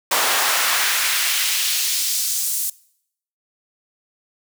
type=noise with high-pass filter sweep; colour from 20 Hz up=pink; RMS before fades=-20 dBFS; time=0.11-2.7 s; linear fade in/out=5 ms; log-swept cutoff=690 to 8700 Hz; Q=1; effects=noise-tail reverb RT60 0.7 s tail -22 dB re dry